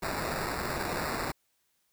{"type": "noise with sample-and-hold", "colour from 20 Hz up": "white", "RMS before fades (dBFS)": -33, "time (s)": [0.02, 1.32], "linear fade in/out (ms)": 10, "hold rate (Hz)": 3150, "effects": ["white hiss -74 dBFS RMS until 1.92 s"]}